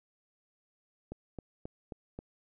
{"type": "click train", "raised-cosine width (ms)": 2, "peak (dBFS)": -27, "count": 5, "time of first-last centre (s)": [1.12, 2.19], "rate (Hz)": 3.74, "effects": []}